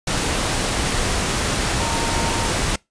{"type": "tone in noise", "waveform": "sine", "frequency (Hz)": 920, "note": "A#5", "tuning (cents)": -23, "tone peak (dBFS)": -27, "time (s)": [1.8, 2.48], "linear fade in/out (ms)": 5, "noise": "pink", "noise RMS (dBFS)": -21, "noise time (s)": [0.07, 2.76], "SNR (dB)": -9, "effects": ["noise-tail reverb RT60 0.2 s tail -24 dB re dry", "resampled to 22050 Hz"]}